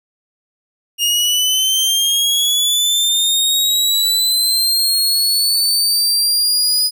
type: linear sweep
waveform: sawtooth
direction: up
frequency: 2833 to 4978 Hz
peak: -10 dBFS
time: 0.98-6.91 s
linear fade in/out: 50 ms
effects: none